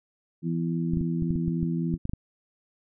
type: harmonic tone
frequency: 83.6 Hz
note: E2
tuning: 25 cents sharp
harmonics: 2 / 3 / 4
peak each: -26 / -32 / -34 dBFS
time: 0.42-1.98 s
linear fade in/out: 50 ms
type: clicks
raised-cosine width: 5 ms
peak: -18 dBFS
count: 12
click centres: 0.936 / 0.972 / 1.011 / 1.224 / 1.307 / 1.358 / 1.48 / 1.63 / 1.94 / 2.054 / 2.095 / 2.135 s
effects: none